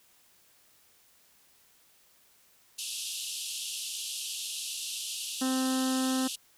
pink band-pass noise, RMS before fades -37 dBFS, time 2.78-6.36 s, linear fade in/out 10 ms, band 2700 to 12000 Hz, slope 96 dB/octave
harmonic tone, 260.5 Hz, C4, 7 cents flat, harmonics 1 / 2 / 3 / 4 / 5 / 6 / 7, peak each -27 / -39 / -40 / -43 / -42 / -46 / -48 dBFS, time 5.41-6.28 s, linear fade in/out 10 ms
effects white hiss -63 dBFS RMS until 6.57 s

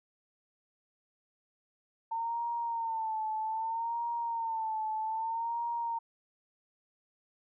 sine tone with vibrato, 904 Hz, A5, 47 cents sharp, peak -31 dBFS, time 2.11-5.99 s, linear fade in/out 10 ms, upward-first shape sine, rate 0.63 Hz, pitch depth 68 cents each way, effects none

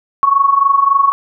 sine tone with amplitude modulation, 1108.7 Hz, C#6, in tune, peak -5 dBFS, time 0.23-1.12 s, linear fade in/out 0 ms, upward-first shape sine, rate 23.6 Hz, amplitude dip 75%, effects none

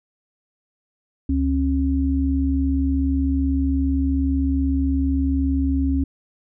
sine tone pair together, 71.73 / 270.8 Hz, D2 / C#4, -40 / -40 cents, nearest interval octave + major seventh, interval 2300 cents, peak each -20 dBFS, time 1.29-6.04 s, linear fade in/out 5 ms, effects none

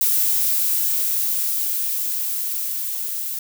violet noise with level ramp, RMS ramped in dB -18 to -27 dBFS, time 0.01-3.39 s, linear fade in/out 2 ms, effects none

